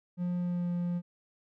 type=tone with pitch glide; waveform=triangle; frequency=177.2 to 175.06 Hz; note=F3 to F3; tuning=+25 to +4 cents; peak=-27 dBFS; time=0.17-1.02 s; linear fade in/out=50 ms; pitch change=-21 cents; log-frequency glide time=0.37-0.71 s; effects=none